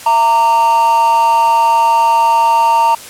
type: tone with amplitude modulation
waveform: triangle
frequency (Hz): 920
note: A#5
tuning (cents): -23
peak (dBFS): -3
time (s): 0.06-2.95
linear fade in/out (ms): 5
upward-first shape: sine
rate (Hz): 253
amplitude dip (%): 60
effects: white hiss -32 dBFS RMS until 3.09 s + low-pass 12000 Hz 12 dB/octave